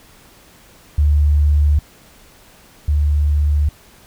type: tone pair in turn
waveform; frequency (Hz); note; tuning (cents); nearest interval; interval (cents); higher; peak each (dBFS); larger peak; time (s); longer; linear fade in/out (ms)
sine; 73.7 / 73.7; D2 / D2; +7 / +7; unison; 0; neither; -10 / -12; first; 0.98-1.79 / 2.88-3.69; neither; 5
effects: pink hiss -47 dBFS RMS until 4.06 s